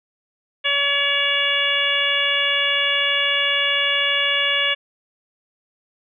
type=harmonic tone; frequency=567 Hz; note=C#5; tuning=39 cents sharp; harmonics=1 / 2 / 3 / 4 / 5 / 6; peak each=-29 / -30 / -24 / -23 / -21 / -24 dBFS; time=0.64-4.75 s; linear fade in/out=20 ms; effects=none